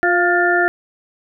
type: harmonic tone with a mistuned harmonic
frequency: 353.8 Hz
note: F4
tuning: 23 cents sharp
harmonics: 1 / 2 / 4 / 5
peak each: -18 / -18 / -18 / -18 dBFS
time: 0.03-0.68 s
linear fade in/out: 0 ms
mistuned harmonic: 2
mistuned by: -30 cents
effects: none